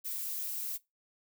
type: noise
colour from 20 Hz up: violet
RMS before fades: -37 dBFS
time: 0.04-0.78 s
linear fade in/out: 20 ms
effects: noise-tail reverb RT60 0.2 s tail -21 dB re dry